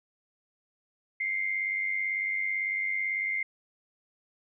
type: tone pair together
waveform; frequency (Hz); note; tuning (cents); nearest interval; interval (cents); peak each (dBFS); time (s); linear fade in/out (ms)
sine; 2093 / 2191; C7 / C#7; 0 / -21; minor second; 79; -28 / -36; 1.2-3.43; 5
effects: none